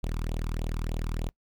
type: tone with flanger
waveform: sawtooth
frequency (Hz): 40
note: D#1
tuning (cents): +49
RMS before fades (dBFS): -31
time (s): 0.03-1.29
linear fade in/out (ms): 0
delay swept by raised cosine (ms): 0.27 to 0.87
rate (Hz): 3.3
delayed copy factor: +0.7
effects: noise-tail reverb RT60 0.1 s tail -22 dB re dry